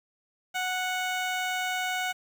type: tone with notch filter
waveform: 15% pulse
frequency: 738 Hz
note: F#5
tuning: 5 cents flat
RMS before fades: -30 dBFS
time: 0.54-2.13 s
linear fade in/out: 20 ms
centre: 11000 Hz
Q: 1.4
effects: 9-bit